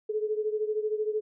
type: beating tone pair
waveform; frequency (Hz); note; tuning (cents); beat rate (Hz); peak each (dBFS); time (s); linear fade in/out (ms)
sine; 425.3 / 438.3; G#4 / A4; +41 / -7; 13; -28 / -32; 0.09-1.21; 10
effects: none